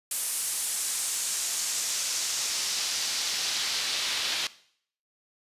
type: noise with band-pass filter sweep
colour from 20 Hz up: pink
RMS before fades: -30 dBFS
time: 0.11-4.47 s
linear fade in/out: 2 ms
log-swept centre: 10000 to 3700 Hz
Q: 1.5
effects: noise-tail reverb RT60 0.6 s tail -18 dB re dry + resampled to 32000 Hz